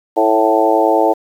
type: harmonic tone with a mistuned harmonic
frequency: 110 Hz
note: A2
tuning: in tune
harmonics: 3 / 4 / 5 / 6 / 7 / 8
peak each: -17 / -17 / -17 / -17 / -17 / -17 dBFS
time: 0.16-1.14 s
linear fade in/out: 20 ms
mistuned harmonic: 7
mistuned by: -16 cents
effects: 7-bit